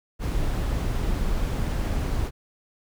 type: noise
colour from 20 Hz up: brown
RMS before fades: -25 dBFS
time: 0.19-2.31 s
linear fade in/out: 50 ms
effects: none